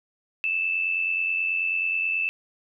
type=tone with amplitude modulation; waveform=sine; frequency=2637 Hz; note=E7; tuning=in tune; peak=-20 dBFS; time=0.44-2.29 s; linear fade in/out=0 ms; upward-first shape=sine; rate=89.3 Hz; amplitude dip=55%; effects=none